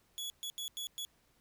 sawtooth tone bursts at uneven times, 3384 Hz, G#7, 32 cents sharp, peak -35 dBFS, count 5, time 0.18-0.3 / 0.43-0.5 / 0.58-0.68 / 0.77-0.87 / 0.98-1.05 s, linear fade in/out 0 ms, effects pink hiss -71 dBFS RMS until 1.4 s

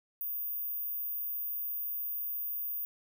sine tone, 14917 Hz, A#9, in tune, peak -33 dBFS, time 0.21-2.85 s, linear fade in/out 0 ms, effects none

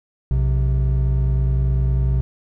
triangle tone pair together, 60.9 / 130.66 Hz, B1 / C3, -24 / -2 cents, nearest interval octave + minor second, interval 1322 cents, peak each -15 / -18 dBFS, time 0.31-2.21 s, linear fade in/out 0 ms, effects none

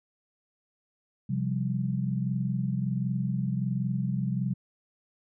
sine chord, C suspended fourth, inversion none, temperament equal, 130.81 / 174.61 / 196 Hz, C3 / F3 / G3, 0 / 0 / 0 cents, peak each -29 / -32 / -31 dBFS, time 1.29-4.54 s, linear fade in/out 10 ms, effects none

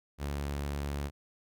sawtooth tone, 71.3 Hz, C#2, 49 cents sharp, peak -29 dBFS, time 0.18-1.11 s, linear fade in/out 50 ms, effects none

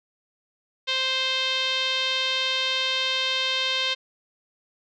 5% pulse tone with low-pass filter, 523.3 Hz, C5, in tune, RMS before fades -25 dBFS, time 0.87-3.95 s, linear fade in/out 20 ms, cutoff 3500 Hz, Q 3.4, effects none

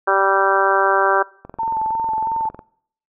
harmonic tone, 194.7 Hz, G3, 12 cents flat, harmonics 2 / 3 / 4 / 5 / 6 / 7 / 8, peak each -21 / -21 / -21 / -21 / -21 / -21 / -21 dBFS, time 0.07-1.23 s, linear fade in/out 10 ms
click train, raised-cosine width 1 ms, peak -21 dBFS, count 26, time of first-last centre 1.45-2.592 s, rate 21.9 Hz
sine tone with vibrato, 891 Hz, A5, 22 cents sharp, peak -18 dBFS, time 1.59-2.49 s, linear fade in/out 5 ms, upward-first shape square, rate 3 Hz, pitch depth 22 cents each way
effects noise-tail reverb RT60 0.6 s tail -23 dB re dry

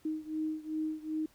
sine beating tone pair, 311.1 / 313.7 Hz, D#4 / D#4, 0 / +14 cents, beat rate 2.6 Hz, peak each -35 / -37 dBFS, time 0.05-1.26 s, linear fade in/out 5 ms, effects pink hiss -65 dBFS RMS until 1.34 s

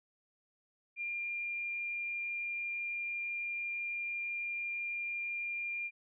sine tone, 2398 Hz, D7, 36 cents sharp, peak -35 dBFS, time 0.96-5.91 s, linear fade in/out 50 ms, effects none

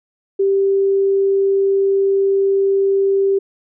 sine tone, 392 Hz, G4, in tune, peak -12 dBFS, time 0.39-3.39 s, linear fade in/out 10 ms, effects none

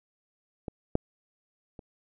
clicks, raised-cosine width 2 ms, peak -21 / -10 / -30 dBFS, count 3, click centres 0.682 / 0.954 / 1.792 s, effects none

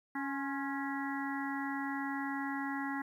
harmonic tone with a mistuned harmonic, 277.2 Hz, C#4, in tune, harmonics 1 / 3 / 4 / 5 / 6 / 7, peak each -37 / -41 / -45 / -47 / -44 / -43 dBFS, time 0.15-3.02 s, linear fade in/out 5 ms, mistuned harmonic 4, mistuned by -53 cents, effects 11-bit

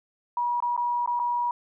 sine tone with dropouts, 963 Hz, B5, 44 cents flat, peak -23 dBFS, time 0.37-1.51 s, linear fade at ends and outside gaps 2 ms, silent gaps 0.603-0.624 / 0.765-0.776 / 1.061-1.075 / 1.193-1.198 s, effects none

